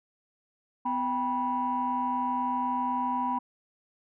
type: tone cluster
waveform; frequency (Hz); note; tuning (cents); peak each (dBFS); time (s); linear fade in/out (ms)
sine; 251.8 / 790 / 978; B3 / G5 / B5; +34 / +13 / -17; -32 / -33 / -27; 0.85-3.39; 10
effects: tanh soft clip ceiling -19 dBFS